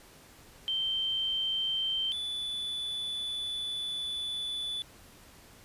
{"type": "tone pair in turn", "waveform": ["sine", "triangle"], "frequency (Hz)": [3123, 3473], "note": ["G7", "A7"], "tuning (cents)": [-7, -23], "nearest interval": "major second", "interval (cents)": 184, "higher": "second", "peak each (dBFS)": [-28, -31], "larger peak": "first", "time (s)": [[0.68, 2.12], [2.12, 4.82]], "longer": "second", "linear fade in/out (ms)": 0, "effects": ["pink hiss -55 dBFS RMS until 5.64 s", "resampled to 32000 Hz"]}